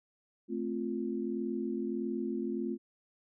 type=chord; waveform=sine; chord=F major; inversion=first; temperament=equal; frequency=220 / 261.6 / 349.2 Hz; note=A3 / C4 / F4; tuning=0 / 0 / 0 cents; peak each=-36 / -37 / -36 dBFS; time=0.48-2.78 s; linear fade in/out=50 ms; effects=none